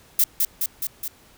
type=noise with echo; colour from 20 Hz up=violet; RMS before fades=-17 dBFS; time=0.19-0.24 s; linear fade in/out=2 ms; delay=210 ms; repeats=4; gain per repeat=-3 dB; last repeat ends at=1.08 s; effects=pink hiss -53 dBFS RMS until 1.37 s